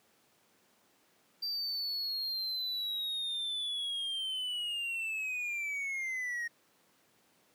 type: linear sweep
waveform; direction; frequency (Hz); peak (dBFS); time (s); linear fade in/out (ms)
triangle; down; 4699 to 1859; -32; 1.42-6.48; 10
effects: pink hiss -68 dBFS RMS until 7.54 s + high-pass 200 Hz 12 dB/octave